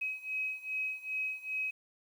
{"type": "beating tone pair", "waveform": "sine", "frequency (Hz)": [2540, 2542.5], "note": ["D#7", "D#7"], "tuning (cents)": [35, 37], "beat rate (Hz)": 2.5, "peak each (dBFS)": [-36, -38], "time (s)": [0.01, 1.71], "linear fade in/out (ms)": 10, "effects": ["10-bit"]}